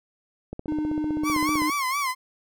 click train, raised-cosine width 2 ms, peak -20 dBFS, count 18, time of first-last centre 0.53-1.62 s, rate 15.6 Hz
triangle tone, 305 Hz, D#4, 34 cents flat, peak -22 dBFS, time 0.68-1.7 s, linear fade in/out 2 ms
30% pulse tone with vibrato, 1085 Hz, C#6, 37 cents flat, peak -21 dBFS, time 1.23-2.15 s, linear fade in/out 50 ms, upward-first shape sine, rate 4.3 Hz, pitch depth 120 cents each way
effects none

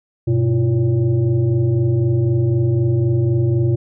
sine tone with frequency modulation, 123.47 Hz, B2, in tune, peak -13 dBFS, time 0.27-3.76 s, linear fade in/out 10 ms, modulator 223 Hz, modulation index 0.9, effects none

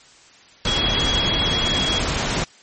sine tone in noise, 3322 Hz, G#7, in tune, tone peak -20 dBFS, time 0.67-1.99 s, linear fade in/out 2 ms, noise pink, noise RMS -22 dBFS, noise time 0.65-2.44 s, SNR -1 dB, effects white hiss -49 dBFS RMS until 2.62 s + MP3 32 kbps

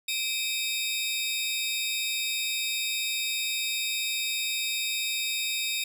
sawtooth tone cluster, 2356 / 2565 / 3705 Hz, D7 / E7 / A#7, +5 / -48 / -11 cents, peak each -31 / -30 / -27 dBFS, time 0.08-5.84 s, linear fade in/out 5 ms, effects none

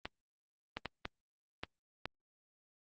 clicks, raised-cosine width 0.3 ms, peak -21 dBFS, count 6, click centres 0.055 / 0.77 / 0.857 / 1.054 / 1.635 / 2.056 s, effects Opus 24 kbps

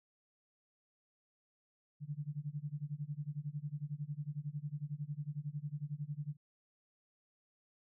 sine tone with tremolo, 146.83 Hz, D3, in tune, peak -35 dBFS, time 2-6.37 s, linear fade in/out 50 ms, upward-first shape sine, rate 11 Hz, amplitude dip 95%, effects none

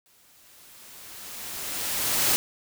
white noise with exponential growth, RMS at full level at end -21 dBFS, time 0.06-2.36 s, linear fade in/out 0 ms, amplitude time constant 500 ms, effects none

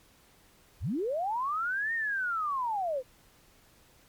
sine linear two-way sweep, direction up then down, 42.17 to 1864.7 to 482.7 Hz, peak -28 dBFS, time 0.8-3.03 s, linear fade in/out 50 ms, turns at 1.94 s, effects pink hiss -61 dBFS RMS until 4.08 s + MP3 96 kbps

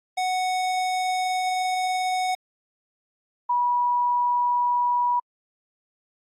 square / sine tone pair in turn, 740 / 972.3 Hz, F#5 / B5, 0 / -27 cents, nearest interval perfect fourth, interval 473 cents, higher second, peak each -23 / -19 dBFS, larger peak second, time 0.17-2.35 / 3.49-5.2 s, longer first, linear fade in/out 10 ms, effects low-pass 9000 Hz 12 dB/octave + AAC 48 kbps

